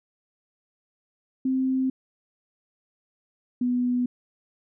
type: tone pair in turn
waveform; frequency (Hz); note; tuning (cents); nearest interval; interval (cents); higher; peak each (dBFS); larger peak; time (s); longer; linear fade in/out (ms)
sine; 261.6 / 246.9; C4 / B3; 0 / 0; minor second; 100; first; -21; neither; 1.45-1.9 / 3.61-4.06; neither; 5
effects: none